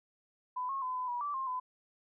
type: tone with pitch steps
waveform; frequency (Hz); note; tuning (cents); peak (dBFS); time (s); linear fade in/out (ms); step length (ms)
sine; 1002 / 1086 / 1015 / 1008 / 969 / 1162 / 1061 / 1010; B5 / C#6 / B5 / B5 / B5 / D6 / C6 / B5; +25 / -36 / +47 / +35 / -33 / -19 / +24 / +39; -33; 0.56-1.6; 10; 130
effects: none